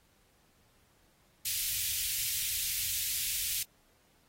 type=band-stop noise; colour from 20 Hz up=white; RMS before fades=-33 dBFS; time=1.45-3.63 s; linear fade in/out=5 ms; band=110 to 2300 Hz; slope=24 dB/octave; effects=pink hiss -68 dBFS RMS until 4.28 s + AAC 48 kbps